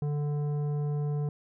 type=tone with tanh clipping; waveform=sine; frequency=146.83 Hz; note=D3; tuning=in tune; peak=-29 dBFS; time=0.02-1.29 s; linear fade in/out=2 ms; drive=11 dB; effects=none